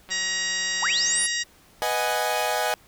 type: click train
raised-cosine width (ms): 0.3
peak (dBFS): -26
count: 218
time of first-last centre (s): 0.09-1.257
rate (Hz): 186
type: harmonic tone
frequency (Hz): 947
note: A#5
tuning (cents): +27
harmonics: 2 / 3 / 4 / 5 / 6 / 7 / 8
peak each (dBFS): -28 / -34 / -32 / -33 / -31 / -40 / -34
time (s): 0.1-1.44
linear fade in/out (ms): 20
type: linear sweep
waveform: sine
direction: up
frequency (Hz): 659.3 to 10548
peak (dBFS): -22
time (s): 0.82-1.27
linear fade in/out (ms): 10
type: chord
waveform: sawtooth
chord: G# minor seventh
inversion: first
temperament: equal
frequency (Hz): 493.9 / 622.3 / 740 / 830.6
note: B4 / D#5 / F#5 / G#5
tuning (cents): 0 / 0 / 0 / 0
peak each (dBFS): -27 / -24 / -25 / -23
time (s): 1.82-2.74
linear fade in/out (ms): 0
effects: pink hiss -55 dBFS RMS until 2.87 s